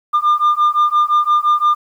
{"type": "beating tone pair", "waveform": "sine", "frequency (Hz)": [1200, 1205.8], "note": ["D6", "D6"], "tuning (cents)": [37, 45], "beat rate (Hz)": 5.8, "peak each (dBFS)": -12, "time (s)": [0.13, 1.75], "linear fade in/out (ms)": 20, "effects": ["tanh soft clip ceiling -8 dBFS", "8-bit"]}